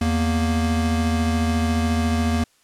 square tone pair together, 82.41 / 233.1 Hz, E2 / A#3, 0 / 0 cents, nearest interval octave + tritone, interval 1800 cents, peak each -22 dBFS, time 0.01-2.44 s, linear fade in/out 5 ms, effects white hiss -60 dBFS RMS until 2.63 s + low-pass 10000 Hz 12 dB/octave

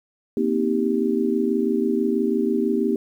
sine chord, C minor seventh, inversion third, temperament just, 235.5 / 261.6 / 314 / 392.4 Hz, Bb3 / C4 / Eb4 / G4, +18 / 0 / +16 / +2 cents, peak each -23 / -26 / -25 / -23 dBFS, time 0.37-2.96 s, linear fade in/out 2 ms, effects 9-bit

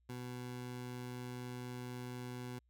20% pulse tone, 124.1 Hz, B2, 9 cents sharp, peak -38 dBFS, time 0.09-2.59 s, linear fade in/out 5 ms, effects added 60 Hz sine -70 dBFS peak until 2.69 s

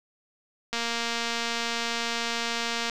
click train, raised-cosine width 0.2 ms, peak -12 dBFS, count 506, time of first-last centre 0.73-2.897 s, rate 233 Hz, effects none

